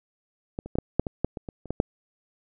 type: clicks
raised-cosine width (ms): 2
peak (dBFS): -17 / -24 / -15 / -9 / -6 / -16 / -9 / -20 / -22 / -28 / -14 / -6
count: 12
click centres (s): 0.589 / 0.66 / 0.755 / 0.786 / 0.996 / 1.068 / 1.246 / 1.372 / 1.488 / 1.657 / 1.706 / 1.801
effects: none